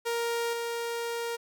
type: tone with level steps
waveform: sawtooth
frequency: 467.7 Hz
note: A#4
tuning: 6 cents sharp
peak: -24 / -27 dBFS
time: 0.05-1.37 s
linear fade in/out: 20 ms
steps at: 0.53 s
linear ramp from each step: 2 ms
effects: none